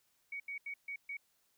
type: tone bursts at uneven times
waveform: sine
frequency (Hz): 2245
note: C#7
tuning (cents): +21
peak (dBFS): -39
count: 5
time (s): 0.32-0.4 / 0.48-0.58 / 0.66-0.74 / 0.88-0.96 / 1.09-1.17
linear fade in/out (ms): 5
effects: white hiss -75 dBFS RMS until 1.57 s

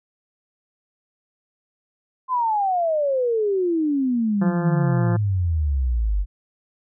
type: exponential sweep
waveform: sine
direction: down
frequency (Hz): 1046.5 to 46.25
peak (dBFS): -18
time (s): 2.28-6.26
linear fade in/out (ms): 50
type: harmonic tone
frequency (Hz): 173.3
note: F3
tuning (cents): -13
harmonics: 1 / 2 / 3 / 4 / 5 / 6 / 7 / 8 / 9 / 10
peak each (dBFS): -22 / -28 / -32 / -34 / -36 / -38 / -39 / -40 / -41 / -42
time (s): 4.41-5.17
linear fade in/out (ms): 10
effects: none

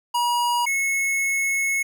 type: tone pair in turn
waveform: square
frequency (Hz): 960 / 2188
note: B5 / C#7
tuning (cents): -49 / -23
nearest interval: octave + major second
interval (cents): 1426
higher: second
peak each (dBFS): -20 / -21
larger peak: first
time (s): 0.14-0.66 / 0.66-1.83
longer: second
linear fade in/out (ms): 10
effects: 10-bit

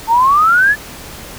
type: exponential sweep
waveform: sine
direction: up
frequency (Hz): 880 to 1760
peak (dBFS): -7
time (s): 0.07-0.76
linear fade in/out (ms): 50
effects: pink hiss -32 dBFS RMS until 1.38 s

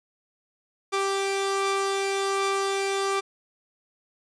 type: tone pair together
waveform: sawtooth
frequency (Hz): 392 / 1174.7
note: G4 / D6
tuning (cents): 0 / 0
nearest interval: octave + perfect fifth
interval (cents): 1900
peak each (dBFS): -21 / -26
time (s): 0.92-3.21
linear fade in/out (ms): 20
effects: resampled to 22050 Hz

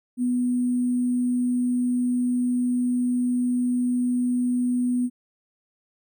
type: tone with sample-and-hold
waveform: sine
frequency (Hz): 246.9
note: B3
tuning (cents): 0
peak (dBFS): -20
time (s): 0.17-5.1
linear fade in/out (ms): 50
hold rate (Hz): 8820
effects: none

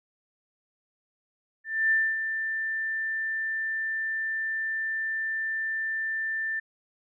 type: tone with ADSR envelope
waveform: sine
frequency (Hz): 1780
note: A6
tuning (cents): +20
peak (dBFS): -19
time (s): 1.64-6.6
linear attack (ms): 270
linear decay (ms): 250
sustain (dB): -8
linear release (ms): 10
effects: none

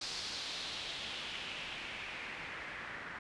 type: noise with low-pass filter sweep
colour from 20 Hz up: white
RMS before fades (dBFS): -43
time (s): 0.01-3.19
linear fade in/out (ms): 5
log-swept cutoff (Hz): 4800 to 1700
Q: 2.5
effects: resampled to 24000 Hz

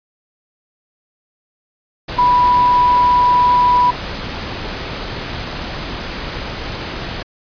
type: tone in noise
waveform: sine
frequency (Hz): 985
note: B5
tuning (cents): -5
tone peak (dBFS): -9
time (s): 2.18-3.91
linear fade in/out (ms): 10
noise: pink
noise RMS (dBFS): -25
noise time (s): 2.08-7.23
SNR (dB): +13
effects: resampled to 11025 Hz

